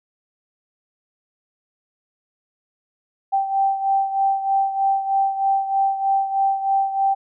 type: beating tone pair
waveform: sine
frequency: 781 / 784.2 Hz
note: G5 / G5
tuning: -7 / 0 cents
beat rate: 3.2 Hz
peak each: -18 / -24 dBFS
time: 3.32-7.15 s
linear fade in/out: 20 ms
effects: none